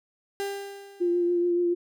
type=tone with exponential decay; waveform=35% pulse; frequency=398.5 Hz; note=G4; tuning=28 cents sharp; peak=-25 dBFS; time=0.4-1.51 s; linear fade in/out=0 ms; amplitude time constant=240 ms
type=tone with vibrato; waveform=sine; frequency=349.2 Hz; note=F4; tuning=in tune; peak=-21 dBFS; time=1-1.75 s; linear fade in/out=20 ms; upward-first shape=triangle; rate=7 Hz; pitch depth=24 cents each way
effects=none